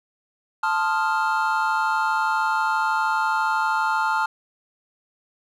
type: chord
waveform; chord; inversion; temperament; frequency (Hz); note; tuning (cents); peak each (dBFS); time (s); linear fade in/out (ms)
triangle; F dominant seventh; first; equal; 880 / 1046.5 / 1244.5 / 1396.9; A5 / C6 / Eb6 / F6; 0 / 0 / 0 / 0; -21 / -27 / -27 / -22; 0.63-4.26; 5
effects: none